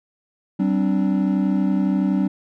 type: chord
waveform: triangle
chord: G suspended fourth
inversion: none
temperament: equal with one note detuned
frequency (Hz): 192.3 / 261.6 / 293.7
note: G3 / C4 / D4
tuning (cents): -33 / 0 / 0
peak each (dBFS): -17 / -22 / -21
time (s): 0.59-2.28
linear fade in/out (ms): 10
effects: none